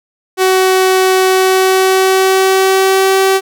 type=tone with pitch glide; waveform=sawtooth; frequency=375.6 to 384.2 Hz; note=F#4 to G4; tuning=+26 to -35 cents; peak=-4 dBFS; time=0.37-3.41 s; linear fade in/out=50 ms; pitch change=+39 cents; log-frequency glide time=1.24-3.18 s; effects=none